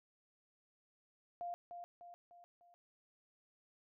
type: tone with echo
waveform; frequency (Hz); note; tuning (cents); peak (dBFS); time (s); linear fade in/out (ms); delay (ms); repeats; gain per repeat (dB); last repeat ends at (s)
sine; 698.5; F5; 0; -40; 1.41-1.54; 0; 300; 4; -6; 2.74
effects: none